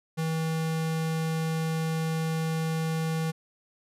square tone, 160.9 Hz, E3, 42 cents flat, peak -27 dBFS, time 0.17-3.32 s, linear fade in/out 20 ms, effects resampled to 32000 Hz

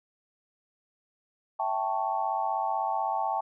sine chord, A dominant seventh, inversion second, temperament equal, 659.3 / 784 / 880 / 1108.7 Hz, E5 / G5 / A5 / C#6, 0 / 0 / 0 / 0 cents, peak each -35 / -30 / -30 / -35 dBFS, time 1.59-3.41 s, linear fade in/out 10 ms, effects none

